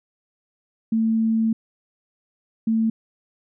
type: tone pair in turn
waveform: sine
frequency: 223.6 / 223.6 Hz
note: A3 / A3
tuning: +28 / +28 cents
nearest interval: unison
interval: 0 cents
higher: neither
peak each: -17 / -17 dBFS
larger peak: neither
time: 0.92-1.53 / 2.67-2.9 s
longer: first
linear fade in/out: 5 ms
effects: none